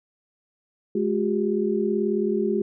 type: tone cluster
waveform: sine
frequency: 210.9 / 361.2 / 399.7 Hz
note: G#3 / F#4 / G4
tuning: +27 / -42 / +34 cents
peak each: -25 dBFS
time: 0.95-2.62 s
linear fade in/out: 5 ms
effects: none